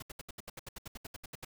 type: noise bursts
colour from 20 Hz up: pink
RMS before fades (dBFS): -44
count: 16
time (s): 0-1.449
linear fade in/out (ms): 5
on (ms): 24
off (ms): 71
effects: none